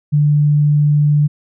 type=tone; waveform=sine; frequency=147.7 Hz; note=D3; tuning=10 cents sharp; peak=-9 dBFS; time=0.12-1.28 s; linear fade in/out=20 ms; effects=none